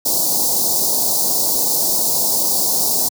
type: band-stop noise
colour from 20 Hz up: white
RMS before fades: -17 dBFS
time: 0.05-3.09 s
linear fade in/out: 10 ms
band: 940 to 4300 Hz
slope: 48 dB/octave
effects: high-pass 150 Hz 12 dB/octave